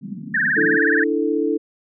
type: band-pass noise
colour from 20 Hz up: white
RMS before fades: -32 dBFS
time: 0.01-0.78 s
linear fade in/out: 20 ms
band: 160 to 240 Hz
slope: 48 dB/octave
type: tone with vibrato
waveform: sine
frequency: 1687 Hz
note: G#6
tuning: 27 cents sharp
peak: -16 dBFS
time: 0.34-1.04 s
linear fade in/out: 5 ms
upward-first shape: triangle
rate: 19 Hz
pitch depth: 210 cents each way
type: chord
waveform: sine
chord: D suspended second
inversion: none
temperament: equal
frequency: 293.7 / 329.6 / 440 Hz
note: D4 / E4 / A4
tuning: 0 / 0 / 0 cents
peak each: -22 / -22 / -21 dBFS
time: 0.56-1.58 s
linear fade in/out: 20 ms
effects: none

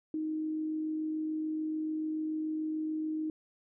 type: tone with amplitude modulation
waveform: sine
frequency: 312 Hz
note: D#4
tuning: 5 cents sharp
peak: -30 dBFS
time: 0.14-3.3 s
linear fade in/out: 2 ms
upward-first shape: sine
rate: 46.9 Hz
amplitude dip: 25%
effects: none

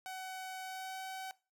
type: tone with pitch glide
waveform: sawtooth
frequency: 752 to 759.4 Hz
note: F#5 to F#5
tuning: +28 to +45 cents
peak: -38 dBFS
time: 0.06-1.31 s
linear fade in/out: 0 ms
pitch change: +17 cents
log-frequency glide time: 0.61-1.01 s
effects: noise-tail reverb RT60 0.3 s tail -19 dB re dry

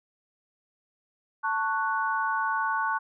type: chord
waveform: sine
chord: F# minor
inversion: first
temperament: just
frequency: 888 / 1110 / 1480 Hz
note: A5 / C#6 / F#6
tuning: +16 / +2 / 0 cents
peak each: -29 dBFS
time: 1.43-2.99 s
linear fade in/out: 20 ms
effects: none

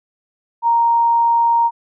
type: tone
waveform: sine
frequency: 932.3 Hz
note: A#5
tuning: in tune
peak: -11 dBFS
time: 0.62-1.71 s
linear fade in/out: 50 ms
effects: none

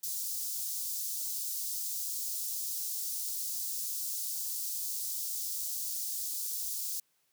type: high-pass noise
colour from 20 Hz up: white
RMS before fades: -36 dBFS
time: 0.03-7 s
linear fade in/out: 5 ms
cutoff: 4900 Hz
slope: 24 dB/octave
effects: white hiss -74 dBFS RMS until 7.32 s + high-pass 100 Hz 12 dB/octave

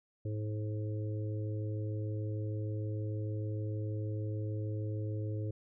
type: harmonic tone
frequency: 106.6 Hz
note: G#2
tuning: 46 cents sharp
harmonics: 1 / 3 / 4 / 5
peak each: -34 / -44 / -46 / -48 dBFS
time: 0.25-5.51 s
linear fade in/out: 5 ms
effects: none

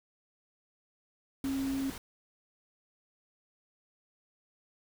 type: tone in noise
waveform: sine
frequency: 270.6 Hz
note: C#4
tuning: 42 cents flat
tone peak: -30 dBFS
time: 1.44-1.9 s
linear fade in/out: 2 ms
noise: pink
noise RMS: -44 dBFS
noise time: 1.44-1.98 s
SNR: +11 dB
effects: none

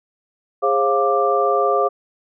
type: tone cluster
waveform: sine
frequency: 411 / 538 / 699 / 1179 Hz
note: G#4 / C5 / F5 / D6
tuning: -18 / +48 / +1 / +6 cents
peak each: -20 dBFS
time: 0.62-1.89 s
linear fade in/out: 20 ms
effects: none

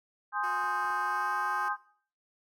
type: chord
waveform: sine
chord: Ab major seventh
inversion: none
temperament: equal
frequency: 830.6 / 1046.5 / 1244.5 / 1568 Hz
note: Ab5 / C6 / Eb6 / G6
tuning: 0 / 0 / 0 / 0 cents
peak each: -34 dBFS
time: 0.32-1.77 s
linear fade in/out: 50 ms
type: tone with pitch glide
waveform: 10% pulse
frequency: 363.1 to 369 Hz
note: F#4 to F#4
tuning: -33 to -5 cents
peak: -35 dBFS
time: 0.43-1.69 s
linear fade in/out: 10 ms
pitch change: +28 cents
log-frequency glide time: 1.05-1.34 s
type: clicks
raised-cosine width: 0.5 ms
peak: -37 dBFS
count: 3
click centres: 0.64 / 0.848 / 0.904 s
effects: noise-tail reverb RT60 0.5 s tail -19 dB re dry

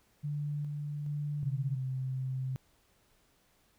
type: tone with tremolo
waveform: sine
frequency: 146.83 Hz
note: D3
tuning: in tune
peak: -32 dBFS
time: 0.23-1.77 s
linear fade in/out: 20 ms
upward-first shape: square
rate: 1.2 Hz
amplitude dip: 25%
type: tone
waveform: sine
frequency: 130.81 Hz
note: C3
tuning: in tune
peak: -32 dBFS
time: 1.43-2.56 s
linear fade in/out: 0 ms
effects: pink hiss -69 dBFS RMS until 3.78 s

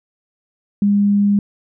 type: tone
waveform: sine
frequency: 202.9 Hz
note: G#3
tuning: 40 cents flat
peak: -11 dBFS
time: 0.82-1.39 s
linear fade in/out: 2 ms
effects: none

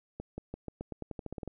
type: accelerating click train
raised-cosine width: 2 ms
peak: -25 dBFS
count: 14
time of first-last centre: 0.2-1.477 s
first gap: 180 ms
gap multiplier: 0.89
effects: none

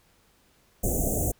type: band-stop noise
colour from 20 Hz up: pink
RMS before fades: -26 dBFS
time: 0.83-1.32 s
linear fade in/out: 10 ms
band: 740 to 6300 Hz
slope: 96 dB/octave
effects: pink hiss -63 dBFS RMS until 1.39 s

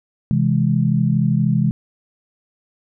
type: chord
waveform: sine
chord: C augmented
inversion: none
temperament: equal with one note detuned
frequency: 130.81 / 163.58 / 207.7 Hz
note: C3 / E3 / G#3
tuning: 0 / -13 / 0 cents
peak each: -18 / -18 / -19 dBFS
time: 0.31-1.71 s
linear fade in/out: 0 ms
effects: none

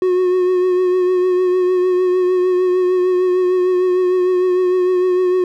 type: tone with vibrato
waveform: triangle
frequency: 365 Hz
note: F#4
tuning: 24 cents flat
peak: -10 dBFS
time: 0.02-5.44 s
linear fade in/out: 2 ms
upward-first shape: triangle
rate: 6.6 Hz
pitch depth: 33 cents each way
effects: none

